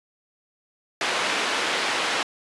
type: band-pass noise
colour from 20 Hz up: white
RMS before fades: -25 dBFS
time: 1.01-2.23 s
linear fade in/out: 2 ms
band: 320 to 2900 Hz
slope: 12 dB/octave
effects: resampled to 24000 Hz